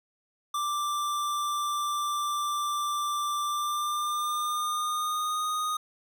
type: tone with pitch glide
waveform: square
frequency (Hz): 1178 to 1240.1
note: D6 to D#6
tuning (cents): +5 to -6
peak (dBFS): -28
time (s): 0.54-5.77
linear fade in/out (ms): 5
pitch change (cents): +89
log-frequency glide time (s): 3.44-5.45
effects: none